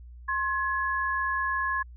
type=tone pair together; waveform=sine; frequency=1065.3 / 1691 Hz; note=C6 / G#6; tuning=+31 / +31 cents; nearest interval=minor sixth; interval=800 cents; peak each=-28 dBFS; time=0.28-1.83 s; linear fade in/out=10 ms; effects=added 60 Hz sine -43 dBFS peak until 1.96 s